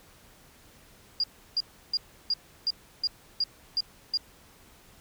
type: tone bursts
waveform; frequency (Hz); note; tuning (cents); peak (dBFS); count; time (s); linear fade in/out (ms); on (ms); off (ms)
sine; 4824; D8; +46; -23; 9; 1.2-4.173; 2; 37; 330
effects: pink hiss -56 dBFS RMS until 5 s